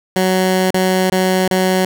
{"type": "tone with dropouts", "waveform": "15% pulse", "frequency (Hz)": 186.3, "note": "F#3", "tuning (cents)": 12, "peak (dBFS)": -6, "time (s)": [0.16, 1.85], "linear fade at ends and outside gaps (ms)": 2, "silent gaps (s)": [[0.706, 0.743], [1.1, 1.121], [1.478, 1.511]], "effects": []}